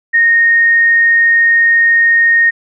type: tone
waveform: sine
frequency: 1853 Hz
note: A#6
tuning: 11 cents flat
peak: -6 dBFS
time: 0.13-2.51 s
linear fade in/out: 20 ms
effects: none